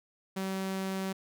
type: tone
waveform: sawtooth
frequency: 191.2 Hz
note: G3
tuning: 43 cents flat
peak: -28 dBFS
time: 0.36-1.13 s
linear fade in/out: 10 ms
effects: none